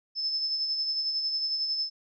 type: tone with tremolo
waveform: sine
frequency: 5250 Hz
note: E8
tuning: 8 cents flat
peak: -25 dBFS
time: 0.15-1.9 s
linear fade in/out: 50 ms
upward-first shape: sine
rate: 11 Hz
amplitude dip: 40%
effects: none